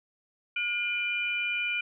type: tone cluster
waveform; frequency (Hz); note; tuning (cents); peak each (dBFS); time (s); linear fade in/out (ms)
sine; 1441 / 2401 / 2992; F#6 / D7 / F#7; -46 / +38 / +19; -36 / -28 / -37; 0.56-1.81; 5
effects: none